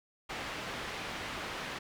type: low-pass noise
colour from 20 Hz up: white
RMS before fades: -40 dBFS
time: 0.29-1.79 s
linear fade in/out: 10 ms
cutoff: 2500 Hz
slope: 12 dB/octave
effects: none